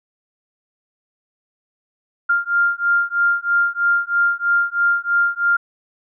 sine beating tone pair, 1396.9 / 1400 Hz, F6 / F6, 0 / +4 cents, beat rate 3.1 Hz, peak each -18 dBFS, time 2.29-5.57 s, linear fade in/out 10 ms, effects none

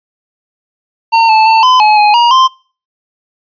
square tone with pitch steps, 910 / 877 / 893 / 1017 / 851 / 836 / 949 / 1044 Hz, A#5 / A5 / A5 / C6 / G#5 / G#5 / A#5 / C6, -42 / -6 / +25 / -50 / +42 / +11 / +31 / -4 cents, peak -5 dBFS, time 1.12-2.48 s, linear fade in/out 20 ms, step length 170 ms, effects noise-tail reverb RT60 0.4 s tail -24 dB re dry + resampled to 11025 Hz

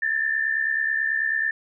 sine tone pair together, 1719.8 / 1789 Hz, A6 / A6, -40 / +28 cents, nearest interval minor second, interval 68 cents, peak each -27 / -22 dBFS, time 0.02-1.51 s, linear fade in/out 5 ms, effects none

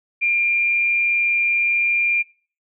sine tone with frequency modulation, 2393 Hz, D7, 32 cents sharp, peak -16 dBFS, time 0.21-2.23 s, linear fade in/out 20 ms, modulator 161 Hz, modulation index 0.24, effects noise-tail reverb RT60 0.4 s tail -22 dB re dry

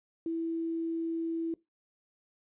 sine tone with quantisation, 329.6 Hz, E4, in tune, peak -30 dBFS, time 0.26-1.54 s, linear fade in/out 2 ms, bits 10, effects noise-tail reverb RT60 0.2 s tail -21 dB re dry + resampled to 8000 Hz

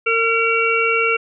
harmonic tone, 456.5 Hz, A#4, 36 cents flat, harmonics 1 / 3 / 5 / 6, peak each -20 / -20 / -20 / -20 dBFS, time 0.06-1.17 s, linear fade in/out 10 ms, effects none

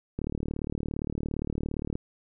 click train, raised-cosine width 3 ms, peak -18 dBFS, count 67, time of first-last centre 0.19-1.955 s, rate 37.4 Hz, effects none

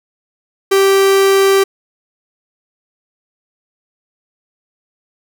45% pulse tone, 390.1 Hz, G4, 8 cents flat, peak -8 dBFS, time 0.71-1.64 s, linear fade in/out 10 ms, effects none

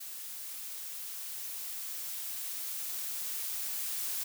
blue noise with level ramp, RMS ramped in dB -43 to -35 dBFS, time 0-4.24 s, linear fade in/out 10 ms, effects none

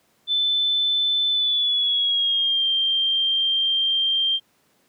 sine tone with pitch glide, 3520 to 3172 Hz, A7 to G7, 0 to +20 cents, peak -18 dBFS, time 0.27-4.4 s, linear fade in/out 50 ms, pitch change -180 cents, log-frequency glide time 1.3-2.66 s, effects pink hiss -63 dBFS RMS until 4.88 s + high-pass 150 Hz 12 dB/octave

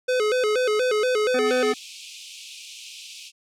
square tone with vibrato, 463.6 Hz, A#4, 10 cents flat, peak -20 dBFS, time 0.08-1.73 s, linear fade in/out 10 ms, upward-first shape square, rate 4.2 Hz, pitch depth 150 cents each way
harmonic tone, 252.3 Hz, B3, 37 cents sharp, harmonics 1 / 3 / 5 / 7 / 9, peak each -28 / -33 / -35 / -36 / -38 dBFS, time 1.34-1.74 s, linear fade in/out 5 ms
pink high-pass noise, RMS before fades -38 dBFS, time 1.44-3.32 s, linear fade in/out 50 ms, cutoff 2400 Hz, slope 96 dB/octave
effects low-pass 7000 Hz 12 dB/octave

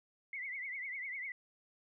sine tone with vibrato, 2093 Hz, C7, in tune, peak -39 dBFS, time 0.33-1.32 s, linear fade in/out 2 ms, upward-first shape triangle, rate 10 Hz, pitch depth 130 cents each way, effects none

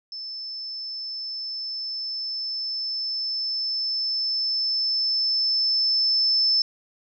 sine tone with level ramp, 5270 Hz, E8, 1 cent flat, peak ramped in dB -32 to -17 dBFS, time 0.12-6.62 s, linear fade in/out 2 ms, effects none

